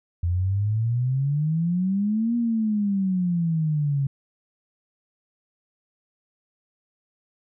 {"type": "exponential two-way sweep", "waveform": "sine", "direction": "up then down", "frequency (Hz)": [84.5, 239.1, 136.2], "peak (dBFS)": -20, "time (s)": [0.23, 4.07], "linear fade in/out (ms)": 5, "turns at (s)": 2.36, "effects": []}